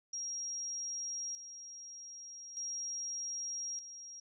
sine tone with tremolo, 5630 Hz, F8, 13 cents sharp, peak -37 dBFS, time 0.13-4.2 s, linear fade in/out 5 ms, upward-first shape square, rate 0.41 Hz, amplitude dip 65%, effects none

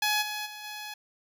10% pulse tone with level steps, 843 Hz, G#5, 26 cents sharp, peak -16 / -24 / -32 / -29 dBFS, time 0.02-0.94 s, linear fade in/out 5 ms, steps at 0.21 / 0.45 / 0.63 s, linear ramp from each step 20 ms, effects none

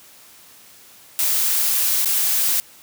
blue noise with dropouts, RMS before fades -19 dBFS, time 1.19-2.6 s, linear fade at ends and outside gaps 0 ms, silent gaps 2.047-2.057 s, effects white hiss -47 dBFS RMS until 2.82 s + high-pass 60 Hz 12 dB/octave

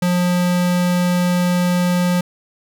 square tone, 178 Hz, F3, 33 cents sharp, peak -15 dBFS, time 0.02-2.21 s, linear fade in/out 5 ms, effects none

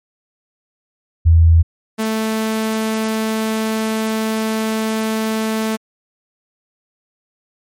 sine / sawtooth tone pair in turn, 82.41 / 220 Hz, E2 / A3, 0 / 0 cents, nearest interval octave + perfect fourth, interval 1700 cents, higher second, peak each -6 / -13 dBFS, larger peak first, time 1.25-1.63 / 1.98-5.77 s, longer second, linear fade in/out 20 ms, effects MP3 64 kbps

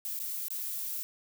violet noise with dropouts, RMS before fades -36 dBFS, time 0.05-1.03 s, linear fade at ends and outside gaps 0 ms, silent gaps 0.191-0.2 / 0.483-0.505 s, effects none

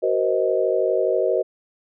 sine chord, C half-diminished seventh, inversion second, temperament just, 376.7 / 470.9 / 523.3 / 627.9 Hz, Gb4 / Bb4 / C5 / Eb5, +31 / +18 / 0 / +16 cents, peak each -23 dBFS, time 0.02-1.43 s, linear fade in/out 20 ms, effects none

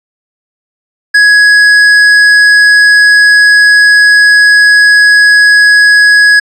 sine tone with hard clipping, 1671 Hz, G#6, 10 cents sharp, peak -3 dBFS, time 1.14-6.4 s, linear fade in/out 10 ms, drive 8 dB, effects resampled to 32000 Hz

